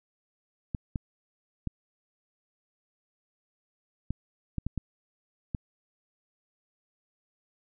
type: clicks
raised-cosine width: 5 ms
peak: -18 dBFS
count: 8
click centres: 0.748 / 0.958 / 1.673 / 4.106 / 4.583 / 4.666 / 4.777 / 5.548 s
effects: none